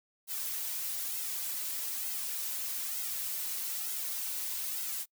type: noise with flanger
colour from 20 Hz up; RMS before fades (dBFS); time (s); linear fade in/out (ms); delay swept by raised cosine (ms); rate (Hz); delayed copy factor
blue; -36; 0.27-5.06; 50; 1.7 to 4.4; 1.1; -0.95
effects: noise-tail reverb RT60 0.1 s tail -25 dB re dry